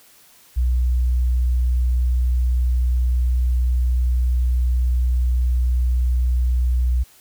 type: tone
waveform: sine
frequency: 61.74 Hz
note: B1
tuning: in tune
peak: -14 dBFS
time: 0.56-7.04 s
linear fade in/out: 20 ms
effects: tanh soft clip ceiling -12 dBFS + white hiss -51 dBFS RMS until 7.2 s